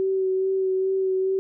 sine tone with vibrato, 380 Hz, F#4, 46 cents sharp, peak -20 dBFS, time 0-1.39 s, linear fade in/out 0 ms, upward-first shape sine, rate 2.4 Hz, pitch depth 17 cents each way, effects none

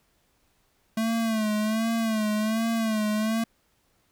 square tone with vibrato, 220 Hz, A3, in tune, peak -24 dBFS, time 0.97-3.44 s, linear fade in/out 5 ms, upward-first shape sine, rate 1.3 Hz, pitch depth 67 cents each way, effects pink hiss -68 dBFS RMS until 4.11 s

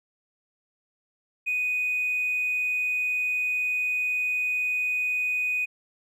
sine tone with hard clipping, 2489 Hz, D#7, in tune, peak -24 dBFS, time 1.46-5.66 s, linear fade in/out 20 ms, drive 1 dB, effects none

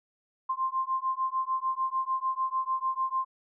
sine beating tone pair, 1046.5 / 1053.2 Hz, C6 / C6, 0 / +11 cents, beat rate 6.7 Hz, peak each -30 dBFS, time 0.49-3.25 s, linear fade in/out 10 ms, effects none

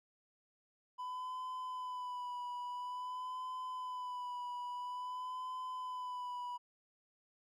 triangle tone with vibrato, 998 Hz, B5, 18 cents sharp, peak -38 dBFS, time 0.98-6.58 s, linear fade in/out 20 ms, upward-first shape sine, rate 0.49 Hz, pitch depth 32 cents each way, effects none

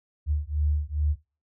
sine beating tone pair, 73.42 / 75.82 Hz, D2 / D#2, 0 / -44 cents, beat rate 2.4 Hz, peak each -26 dBFS, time 0.26-1.16 s, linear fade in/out 50 ms, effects noise-tail reverb RT60 0.3 s tail -20 dB re dry

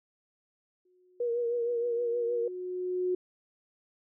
sine tone with exponential growth, 364 Hz, F#4, 28 cents flat, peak -25 dBFS, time 0.85-3.15 s, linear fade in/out 5 ms, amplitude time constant 500 ms
sine tone with vibrato, 474.6 Hz, A#4, 31 cents sharp, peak -27 dBFS, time 1.2-2.48 s, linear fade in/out 5 ms, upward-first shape triangle, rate 6.4 Hz, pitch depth 45 cents each way
effects none

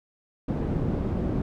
white low-pass noise, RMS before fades -27 dBFS, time 0.48-1.42 s, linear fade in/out 5 ms, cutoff 260 Hz, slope 12 dB/octave, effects none

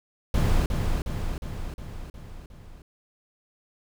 brown noise with echo, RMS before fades -21 dBFS, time 0.34-0.66 s, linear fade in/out 2 ms, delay 360 ms, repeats 6, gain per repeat -4 dB, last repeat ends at 2.82 s, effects none

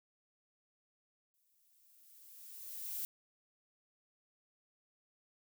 violet noise with exponential growth, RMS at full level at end -39 dBFS, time 1.34-3.05 s, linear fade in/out 0 ms, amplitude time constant 370 ms, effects none

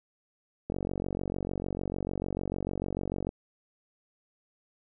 click train, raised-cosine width 2 ms, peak -19 dBFS, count 122, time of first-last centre 0.7-3.291 s, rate 46.7 Hz, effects none

